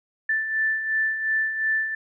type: beating tone pair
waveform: sine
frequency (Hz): 1761 / 1763.8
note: A6 / A6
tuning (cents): +1 / +4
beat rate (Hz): 2.8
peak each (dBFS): -30 / -22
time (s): 0.29-1.95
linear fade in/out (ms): 5
effects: none